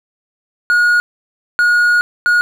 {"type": "tone bursts at uneven times", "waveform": "triangle", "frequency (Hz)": 1443, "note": "F#6", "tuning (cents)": -44, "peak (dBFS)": -7, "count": 3, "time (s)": [[0.7, 1], [1.59, 2.01], [2.26, 2.41]], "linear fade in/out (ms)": 0, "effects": []}